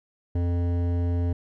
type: tone with hard clipping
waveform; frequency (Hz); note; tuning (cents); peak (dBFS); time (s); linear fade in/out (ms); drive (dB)
sine; 87; F2; -6; -24; 0.35-1.33; 5; 13
effects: none